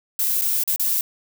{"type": "noise with dropouts", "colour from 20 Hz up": "violet", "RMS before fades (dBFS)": -21, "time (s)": [0.19, 1.01], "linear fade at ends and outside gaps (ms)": 2, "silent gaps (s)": [[0.413, 0.418], [0.636, 0.676], [0.761, 0.796]], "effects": []}